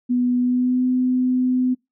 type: tone with pitch glide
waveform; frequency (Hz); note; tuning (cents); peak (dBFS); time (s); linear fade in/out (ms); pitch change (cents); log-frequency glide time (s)
sine; 246.9 to 253.4; B3 to B3; 0 to +45; -16; 0.09-1.75; 20; +45; 0.38-0.85
effects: noise-tail reverb RT60 0.2 s tail -25 dB re dry